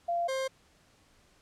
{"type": "tone pair in turn", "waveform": ["sine", "40% pulse"], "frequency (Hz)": [689, 529.5], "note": ["F5", "C5"], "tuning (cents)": [-24, 21], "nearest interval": "perfect fourth", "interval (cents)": 455, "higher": "first", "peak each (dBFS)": [-27, -29], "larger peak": "first", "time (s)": [[0.08, 0.28], [0.28, 0.48]], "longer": "neither", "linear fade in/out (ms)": 10, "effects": ["pink hiss -64 dBFS RMS until 1.41 s", "low-pass 9000 Hz 12 dB/octave"]}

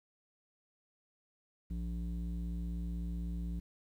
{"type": "tone with low-pass filter", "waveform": "square", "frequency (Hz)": 58, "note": "A#1", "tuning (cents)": -8, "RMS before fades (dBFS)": -38, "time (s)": [1.7, 3.6], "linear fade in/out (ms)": 10, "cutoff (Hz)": 210, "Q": 2, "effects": ["11-bit"]}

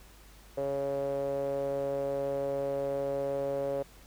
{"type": "tone with band-pass filter", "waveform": "sawtooth", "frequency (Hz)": 138.9, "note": "C#3", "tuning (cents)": 4, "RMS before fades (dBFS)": -32, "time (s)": [0.57, 3.83], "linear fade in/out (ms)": 10, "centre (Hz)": 520, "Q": 8.9, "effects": ["added 50 Hz sine -54 dBFS peak until 4.06 s", "pink hiss -57 dBFS RMS until 4.06 s"]}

